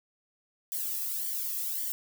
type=noise with flanger; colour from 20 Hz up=violet; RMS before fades=-33 dBFS; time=0.72-1.92 s; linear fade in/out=0 ms; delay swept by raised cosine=0.76 to 1.36 ms; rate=1.8 Hz; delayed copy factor=-0.95; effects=none